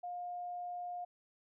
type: tone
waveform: sine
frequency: 710 Hz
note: F5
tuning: 28 cents sharp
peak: -39 dBFS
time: 0.03-1.05 s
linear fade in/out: 10 ms
effects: none